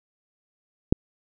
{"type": "click", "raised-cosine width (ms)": 3, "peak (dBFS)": -3, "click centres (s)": 0.925, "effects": []}